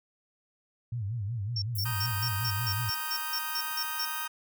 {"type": "tone with vibrato", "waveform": "sine", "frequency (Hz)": 108.7, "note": "A2", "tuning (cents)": -21, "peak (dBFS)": -30, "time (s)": [0.92, 2.9], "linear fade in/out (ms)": 5, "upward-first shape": "sine", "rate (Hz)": 5.4, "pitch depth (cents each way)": 200}
{"type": "tone bursts", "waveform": "sine", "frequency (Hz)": 5450, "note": "F8", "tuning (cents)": -43, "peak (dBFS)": -30, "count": 12, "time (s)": [1.56, 4.052], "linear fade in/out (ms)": 5, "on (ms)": 61, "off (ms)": 160}
{"type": "high-pass noise", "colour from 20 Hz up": "white", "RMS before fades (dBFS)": -38, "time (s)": [1.75, 4.26], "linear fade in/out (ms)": 5, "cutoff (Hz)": 11000, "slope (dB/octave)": 24}
{"type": "chord", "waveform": "sawtooth", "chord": "Eb major", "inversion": "second", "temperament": "just", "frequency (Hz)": [933.4, 1244.5, 1555.6], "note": ["Bb5", "Eb6", "G6"], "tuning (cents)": [2, 0, -14], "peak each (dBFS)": [-36, -34, -35], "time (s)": [1.85, 4.28], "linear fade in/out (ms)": 10}
{"effects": []}